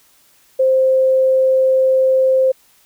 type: tone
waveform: sine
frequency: 524 Hz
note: C5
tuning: 2 cents sharp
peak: -10 dBFS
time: 0.59-2.52 s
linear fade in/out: 10 ms
effects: white hiss -53 dBFS RMS until 2.85 s